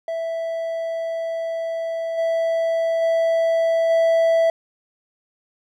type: tone with level steps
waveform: triangle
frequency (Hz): 659.3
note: E5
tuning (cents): 0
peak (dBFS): -21 / -16 / -14 / -12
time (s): 0.08-4.5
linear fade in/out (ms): 2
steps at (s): 2.17 / 3.01 / 3.89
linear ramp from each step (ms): 20
effects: none